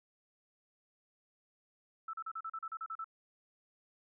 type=tone bursts; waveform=sine; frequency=1318.5 Hz; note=E6; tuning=in tune; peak=-38 dBFS; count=11; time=2.08-3.044 s; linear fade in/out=5 ms; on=54 ms; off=37 ms; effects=none